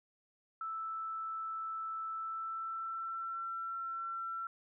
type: tone with pitch glide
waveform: sine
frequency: 1318.5 to 1349.3 Hz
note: E6 to E6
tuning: 0 to +40 cents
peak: -37 dBFS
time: 0.61-4.47 s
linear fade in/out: 2 ms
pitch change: +40 cents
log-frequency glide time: 2.12-3.42 s
effects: none